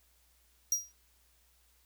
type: tone with exponential decay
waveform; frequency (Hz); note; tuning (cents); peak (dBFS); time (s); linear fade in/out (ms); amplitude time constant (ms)
45% pulse; 5730; F8; +44; -24; 0.72-0.92; 2; 42
effects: added 60 Hz sine -69 dBFS peak until 1.85 s + white hiss -69 dBFS RMS until 1.85 s